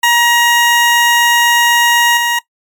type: tone with level steps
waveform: 20% pulse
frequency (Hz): 948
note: A#5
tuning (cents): +29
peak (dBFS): -3 / -7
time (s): 0.03-2.39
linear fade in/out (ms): 5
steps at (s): 2.17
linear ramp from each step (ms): 2
effects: noise-tail reverb RT60 0.1 s tail -18 dB re dry + MP3 96 kbps